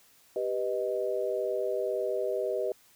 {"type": "chord", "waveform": "sine", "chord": "G augmented", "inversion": "none", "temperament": "equal", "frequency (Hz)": [392, 493.9, 622.3], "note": ["G4", "B4", "D#5"], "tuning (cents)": [0, 0, 0], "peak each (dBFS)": -32, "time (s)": [0.36, 2.72], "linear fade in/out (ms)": 2, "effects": ["white hiss -61 dBFS RMS until 2.95 s"]}